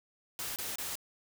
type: noise bursts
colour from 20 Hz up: white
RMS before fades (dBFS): -38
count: 3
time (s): 0.39-0.954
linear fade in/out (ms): 0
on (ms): 170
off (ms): 27
effects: none